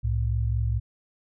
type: tone pair together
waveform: sine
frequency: 65.41 / 110.01 Hz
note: C2 / A2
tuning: 0 / 0 cents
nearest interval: major sixth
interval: 900 cents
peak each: -25 dBFS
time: 0.03-0.8 s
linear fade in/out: 20 ms
effects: none